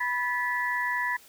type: tone cluster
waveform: sine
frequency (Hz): 984 / 1735 / 1960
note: B5 / A6 / B6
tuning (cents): -7 / -25 / -14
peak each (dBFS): -30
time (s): 0-1.17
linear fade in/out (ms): 10
effects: white hiss -54 dBFS RMS until 1.28 s